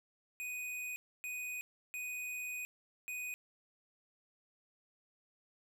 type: tone bursts at uneven times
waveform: square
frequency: 2489 Hz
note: D#7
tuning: in tune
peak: -40 dBFS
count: 4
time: 0.4-0.96 / 1.24-1.61 / 1.94-2.65 / 3.08-3.34 s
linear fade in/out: 0 ms
effects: none